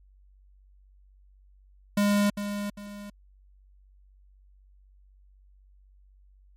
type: tone with echo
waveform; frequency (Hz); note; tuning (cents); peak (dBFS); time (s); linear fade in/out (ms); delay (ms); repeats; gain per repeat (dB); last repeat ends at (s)
square; 204.1; G#3; -30; -21; 1.97-2.3; 5; 400; 2; -9; 3.1
effects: added 48 Hz sine -54 dBFS peak until 6.56 s + MP3 64 kbps